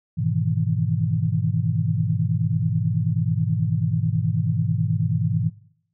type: chord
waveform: sine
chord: E major seventh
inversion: first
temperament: equal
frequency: 103.83 / 123.47 / 155.56 / 164.81 Hz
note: G#2 / B2 / D#3 / E3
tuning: 0 / 0 / 0 / 0 cents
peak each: -25 dBFS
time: 0.17-5.5 s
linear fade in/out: 20 ms
effects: noise-tail reverb RT60 0.7 s tail -21 dB re dry